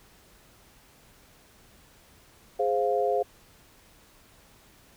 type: chord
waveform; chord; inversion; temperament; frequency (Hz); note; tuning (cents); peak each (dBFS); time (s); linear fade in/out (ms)
sine; F minor; first; equal; 415.3 / 523.3 / 698.5; Ab4 / C5 / F5; 0 / 0 / 0; -27; 2.59-3.23; 10
effects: pink hiss -57 dBFS RMS until 4.96 s

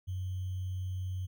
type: tone with sample-and-hold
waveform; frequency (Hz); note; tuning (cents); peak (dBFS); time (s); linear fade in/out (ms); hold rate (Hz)
sine; 92.5; F#2; 0; -33; 0.07-1.27; 20; 3150
effects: none

